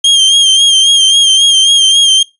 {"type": "tone with vibrato", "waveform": "40% pulse", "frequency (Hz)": 3200, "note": "G7", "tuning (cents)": 35, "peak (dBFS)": -3, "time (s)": [0.04, 2.23], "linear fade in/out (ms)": 5, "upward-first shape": "sine", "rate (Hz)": 3.7, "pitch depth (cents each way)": 44, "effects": ["noise-tail reverb RT60 0.2 s tail -20 dB re dry", "resampled to 24000 Hz"]}